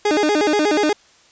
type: tone with vibrato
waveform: 30% pulse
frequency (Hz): 355.4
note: F4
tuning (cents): +30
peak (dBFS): -12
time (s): 0.05-0.93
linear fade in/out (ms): 5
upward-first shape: square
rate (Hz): 8.3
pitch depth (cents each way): 270
effects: white hiss -52 dBFS RMS until 1.31 s + resampled to 16000 Hz